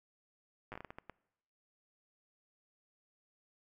slowing click train, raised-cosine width 0.5 ms, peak -30 dBFS, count 10, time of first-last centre 0.72-1.097 s, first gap 8 ms, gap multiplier 1.39, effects noise-tail reverb RT60 0.9 s tail -24 dB re dry

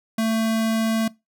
square tone, 223.2 Hz, A3, 25 cents sharp, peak -20 dBFS, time 0.18-1.08 s, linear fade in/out 5 ms, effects noise-tail reverb RT60 0.2 s tail -20 dB re dry

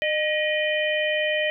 harmonic tone with a mistuned harmonic, 610 Hz, D#5, 34 cents flat, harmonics 1 / 3 / 4 / 5, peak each -24 / -26 / -29 / -30 dBFS, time 0.02-1.5 s, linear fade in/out 0 ms, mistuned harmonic 3, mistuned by +61 cents, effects none

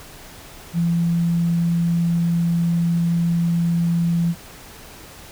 sine tone, 169.6 Hz, E3, 50 cents sharp, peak -16 dBFS, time 0.73-4.35 s, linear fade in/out 50 ms, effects pink hiss -41 dBFS RMS until 5.31 s

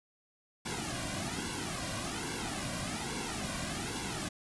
pink noise with flanger, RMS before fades -37 dBFS, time 0.65-4.29 s, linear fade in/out 10 ms, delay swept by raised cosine 1.6 to 2.34 ms, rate 1.2 Hz, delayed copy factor -0.8, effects resampled to 24000 Hz

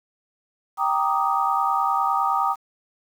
sine chord, Eb major seventh, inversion first, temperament equal, 784 / 932.3 / 1174.7 / 1244.5 Hz, G5 / Bb5 / D6 / Eb6, 0 / 0 / 0 / 0 cents, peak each -24 / -25 / -27 / -23 dBFS, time 0.77-2.56 s, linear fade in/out 50 ms, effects 8-bit

